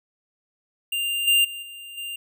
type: tone with level steps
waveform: square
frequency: 2794 Hz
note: F7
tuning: in tune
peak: -24 / -16 / -33 / -38 / -31 dBFS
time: 0.92-2.16 s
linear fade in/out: 5 ms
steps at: 1.27 / 1.44 / 1.62 / 1.97 s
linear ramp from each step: 10 ms
effects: none